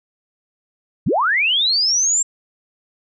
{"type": "linear sweep", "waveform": "sine", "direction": "up", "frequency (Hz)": [86.5, 7510], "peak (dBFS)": -14, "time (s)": [1.06, 2.23], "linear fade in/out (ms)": 10, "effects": []}